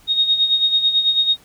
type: tone with tremolo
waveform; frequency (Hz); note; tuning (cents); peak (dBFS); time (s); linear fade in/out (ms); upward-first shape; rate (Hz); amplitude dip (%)
sine; 3729; A#7; 0; -11; 0.07-1.37; 50; sine; 9.1; 65
effects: pink hiss -51 dBFS RMS until 1.44 s